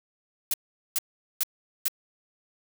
blue noise bursts, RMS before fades -25 dBFS, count 4, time 0.51-1.882 s, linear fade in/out 2 ms, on 28 ms, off 420 ms, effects none

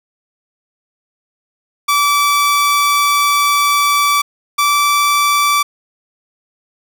sawtooth tone pair in turn, 1156 / 1161.2 Hz, D6 / D6, -28 / -20 cents, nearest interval unison, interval 8 cents, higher second, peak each -7 dBFS, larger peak neither, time 1.88-4.22 / 4.58-5.63 s, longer first, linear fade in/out 10 ms, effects none

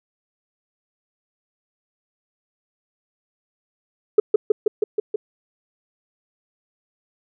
sine tone with echo, 423.3 Hz, G#4, 33 cents sharp, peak -6 dBFS, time 4.18-4.2 s, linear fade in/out 5 ms, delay 160 ms, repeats 6, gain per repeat -2 dB, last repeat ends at 5.16 s, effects tanh soft clip ceiling -4 dBFS

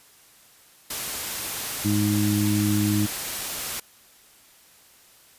white noise, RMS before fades -30 dBFS, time 0.9-3.8 s, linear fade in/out 5 ms
harmonic tone, 103.83 Hz, G#2, in tune, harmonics 1 / 2 / 3, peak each -24 / -24 / -24 dBFS, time 1.84-3.07 s, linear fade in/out 20 ms
effects white hiss -54 dBFS RMS until 5.38 s + resampled to 32000 Hz

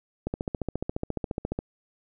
click train, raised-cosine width 2 ms, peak -15 dBFS, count 20, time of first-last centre 0.27-1.589 s, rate 14.4 Hz, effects none

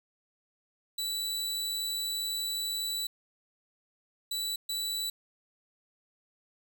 sawtooth tone bursts at uneven times, 3951 Hz, B7, in tune, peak -28 dBFS, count 3, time 0.98-3.07 / 4.31-4.56 / 4.69-5.1 s, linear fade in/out 5 ms, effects none

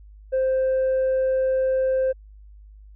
sine tone with tanh clipping, 523.3 Hz, C5, in tune, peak -19 dBFS, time 0.32-2.13 s, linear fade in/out 20 ms, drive 1 dB, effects added 51 Hz sine -43 dBFS peak until 2.95 s

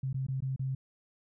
sine tone with dropouts, 132.7 Hz, C3, 25 cents sharp, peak -30 dBFS, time 0.03-0.75 s, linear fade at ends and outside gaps 5 ms, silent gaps 0.13-0.143 / 0.267-0.284 / 0.405-0.422 / 0.562-0.594 s, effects none

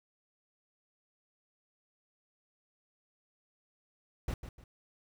brown noise with echo, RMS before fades -34 dBFS, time 4.28-4.34 s, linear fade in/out 2 ms, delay 150 ms, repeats 2, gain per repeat -10 dB, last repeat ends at 4.64 s, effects none

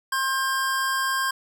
square tone pair together, 1064 / 1594.2 Hz, C6 / G6, +29 / +29 cents, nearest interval perfect fifth, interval 700 cents, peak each -26 dBFS, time 0.12-1.31 s, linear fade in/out 5 ms, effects none

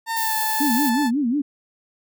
30% pulse tone with pitch glide, 908 to 874.5 Hz, A#5 to A5, -46 to -11 cents, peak -20 dBFS, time 0.06-1.11 s, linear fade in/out 50 ms, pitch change -65 cents, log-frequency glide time 0.17-0.35 s
violet noise, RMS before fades -26 dBFS, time 0.16-0.9 s, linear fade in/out 10 ms
sine tone with vibrato, 261.9 Hz, C4, 2 cents sharp, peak -18 dBFS, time 0.6-1.42 s, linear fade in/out 10 ms, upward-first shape sine, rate 5.5 Hz, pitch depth 230 cents each way
effects none

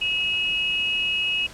sine tone pair together, 2576 / 2891 Hz, E7 / F#7, -41 / -41 cents, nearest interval major second, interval 200 cents, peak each -24 dBFS, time 0.01-1.47 s, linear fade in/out 10 ms, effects pink hiss -43 dBFS RMS until 1.53 s + low-pass 9000 Hz 12 dB/octave

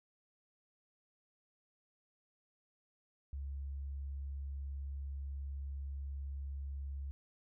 sine tone, 69.3 Hz, C#2, in tune, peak -39 dBFS, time 3.33-7.11 s, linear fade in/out 0 ms, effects none

